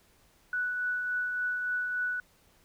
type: tone with tremolo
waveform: sine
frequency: 1480 Hz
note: F#6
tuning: in tune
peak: -27 dBFS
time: 0.53-2.2 s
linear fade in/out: 2 ms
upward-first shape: triangle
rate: 3.5 Hz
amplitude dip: 35%
effects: pink hiss -64 dBFS RMS until 2.64 s